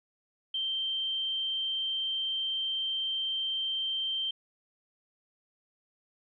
sine tone, 3136 Hz, G7, in tune, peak -29 dBFS, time 0.54-4.31 s, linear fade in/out 5 ms, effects none

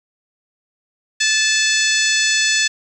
harmonic tone with a mistuned harmonic, 872 Hz, A5, 16 cents flat, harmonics 2 / 3 / 4 / 5 / 6 / 7 / 8 / 9, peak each -19 / -21 / -22 / -23 / -24 / -24 / -25 / -26 dBFS, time 1.2-2.68 s, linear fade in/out 10 ms, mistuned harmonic 6, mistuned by -28 cents, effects 8-bit

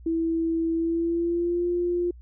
sine tone with pitch glide, 328.8 to 350.4 Hz, E4 to F4, -4 to +6 cents, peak -22 dBFS, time 0.06-2.11 s, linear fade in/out 5 ms, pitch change +110 cents, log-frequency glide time 0.74-1.67 s, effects added 60 Hz sine -43 dBFS peak until 2.21 s

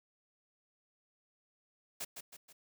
white noise with echo, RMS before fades -40 dBFS, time 2-2.05 s, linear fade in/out 10 ms, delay 160 ms, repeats 3, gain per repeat -6 dB, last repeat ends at 2.53 s, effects none

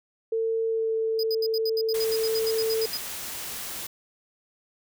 sine tone with pitch glide, 450.1 to 445.7 Hz, A4 to A4, +39 to +22 cents, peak -23 dBFS, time 0.32-2.86 s, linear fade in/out 5 ms, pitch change -17 cents, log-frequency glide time 0.66-0.93 s
square tone bursts, 4978 Hz, D#8, in tune, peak -29 dBFS, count 16, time 1.19-2.972 s, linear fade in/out 2 ms, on 42 ms, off 74 ms
white noise, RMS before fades -35 dBFS, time 1.94-3.87 s, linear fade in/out 5 ms
effects none

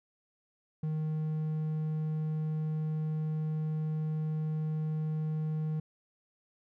triangle tone, 155.56 Hz, D#3, in tune, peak -28 dBFS, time 0.83-5.8 s, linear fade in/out 5 ms, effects none

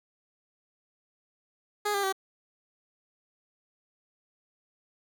15% pulse tone with pitch steps, 415.3 / 399.8 / 384.8 Hz, G#4 / G4 / G4, 0 / +34 / -32 cents, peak -20 dBFS, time 1.85-2.126 s, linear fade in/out 10 ms, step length 92 ms, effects none

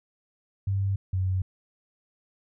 sine tone pair in turn, 98 / 93.52 Hz, G2 / F#2, 0 / +19 cents, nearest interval minor second, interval 81 cents, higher first, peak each -23 / -23 dBFS, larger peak neither, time 0.67-0.96 / 1.13-1.42 s, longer neither, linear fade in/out 5 ms, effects none

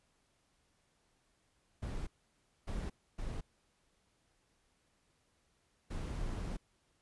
brown noise bursts at uneven times, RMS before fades -39 dBFS, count 4, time 1.82-2.07 / 2.67-2.9 / 3.18-3.41 / 5.9-6.57 s, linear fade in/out 10 ms, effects pink hiss -75 dBFS RMS until 7.01 s + resampled to 24000 Hz

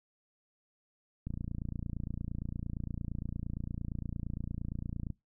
click train, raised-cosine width 5 ms, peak -25 dBFS, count 111, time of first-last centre 1.27-5.103 s, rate 28.7 Hz, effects noise-tail reverb RT60 0.2 s tail -23 dB re dry

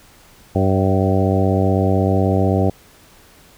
harmonic tone with a mistuned harmonic, 96 Hz, G2, 36 cents flat, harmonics 1 / 2 / 3 / 4 / 5 / 6 / 7 / 8, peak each -17 / -20 / -22 / -23 / -24 / -25 / -25 / -26 dBFS, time 0.55-2.7 s, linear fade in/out 5 ms, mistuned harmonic 7, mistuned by -17 cents, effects pink hiss -48 dBFS RMS until 3.57 s

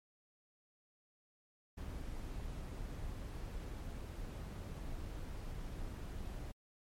brown noise, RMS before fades -44 dBFS, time 1.77-6.52 s, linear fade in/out 10 ms, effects MP3 64 kbps

